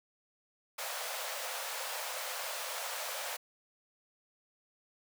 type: high-pass noise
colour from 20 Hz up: pink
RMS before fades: -39 dBFS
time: 0.78-3.37 s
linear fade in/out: 10 ms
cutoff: 490 Hz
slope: 96 dB/octave
effects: none